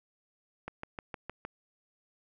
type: click train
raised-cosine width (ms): 0.5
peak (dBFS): -23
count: 6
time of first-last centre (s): 0.68-1.45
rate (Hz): 6.49
effects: none